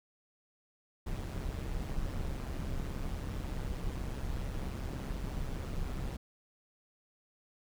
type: noise with amplitude modulation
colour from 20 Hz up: brown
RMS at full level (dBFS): -34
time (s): 1.06-6.17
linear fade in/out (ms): 10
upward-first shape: sine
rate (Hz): 133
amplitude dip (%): 60
effects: none